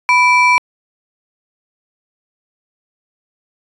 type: ring-modulated tone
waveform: triangle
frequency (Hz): 1661.2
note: G#6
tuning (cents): 0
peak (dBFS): -3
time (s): 0.09-0.58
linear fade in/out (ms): 0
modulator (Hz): 670
effects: resampled to 24000 Hz

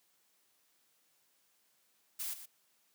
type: noise with echo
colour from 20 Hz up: blue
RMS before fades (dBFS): -39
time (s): 2.19-2.34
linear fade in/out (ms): 10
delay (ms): 120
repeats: 1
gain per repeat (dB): -11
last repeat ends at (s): 2.46
effects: white hiss -73 dBFS RMS until 2.94 s + high-pass 150 Hz 12 dB/octave

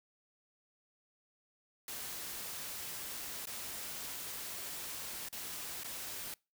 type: noise with dropouts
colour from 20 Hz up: white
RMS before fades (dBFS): -43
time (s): 1.88-6.34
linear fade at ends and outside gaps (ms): 2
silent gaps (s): 3.456-3.47 / 5.287-5.327 / 5.835-5.844
effects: noise-tail reverb RT60 0.3 s tail -26 dB re dry

